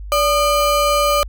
square ring-modulated tone, 899 Hz, A5, 37 cents sharp, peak -11 dBFS, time 0.12-1.23 s, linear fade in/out 0 ms, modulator 321 Hz, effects added 50 Hz sine -28 dBFS peak until 1.28 s

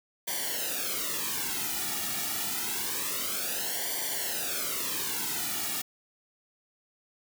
white noise with flanger, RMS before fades -32 dBFS, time 0.27-5.82 s, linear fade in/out 10 ms, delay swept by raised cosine 0.76 to 1.96 ms, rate 0.27 Hz, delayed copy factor -0.9, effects none

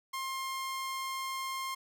sawtooth tone, 1062 Hz, C6, 25 cents sharp, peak -31 dBFS, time 0.13-1.75 s, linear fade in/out 10 ms, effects none

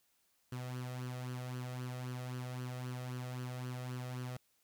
sawtooth tone with flanger, 125.8 Hz, B2, 32 cents sharp, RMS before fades -42 dBFS, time 0.52-4.37 s, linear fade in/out 5 ms, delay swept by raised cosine 0.66 to 1.61 ms, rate 3.8 Hz, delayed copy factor +0.6, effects white hiss -75 dBFS RMS until 4.63 s

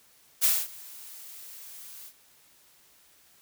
blue noise with ADSR envelope, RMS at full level -21 dBFS, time 0.41-2.13 s, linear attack 33 ms, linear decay 230 ms, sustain -24 dB, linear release 69 ms, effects white hiss -60 dBFS RMS until 3.41 s

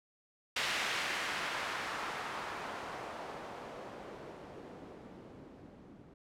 blue noise with low-pass filter sweep, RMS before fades -41 dBFS, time 0.56-6.14 s, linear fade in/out 5 ms, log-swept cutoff 2500 to 210 Hz, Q 0.96, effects none

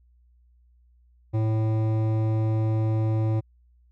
sine tone with hard clipping, 110 Hz, A2, in tune, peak -23 dBFS, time 1.33-3.41 s, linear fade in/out 20 ms, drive 13 dB, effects added 60 Hz sine -56 dBFS peak until 3.91 s

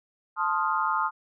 sine chord, F dominant seventh, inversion first, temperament equal, 880 / 1046.5 / 1244.5 / 1396.9 Hz, A5 / C6 / Eb6 / F6, 0 / 0 / 0 / 0 cents, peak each -29 / -29 / -27 / -31 dBFS, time 0.36-1.11 s, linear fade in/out 50 ms, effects none

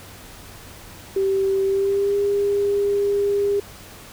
sine tone with pitch glide, 388.1 to 403.9 Hz, G4 to G#4, -17 to -48 cents, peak -17 dBFS, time 1.16-3.6 s, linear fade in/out 5 ms, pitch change +69 cents, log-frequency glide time 1.65-2.16 s, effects added 95 Hz sine -48 dBFS peak until 4.12 s + pink hiss -42 dBFS RMS until 4.12 s

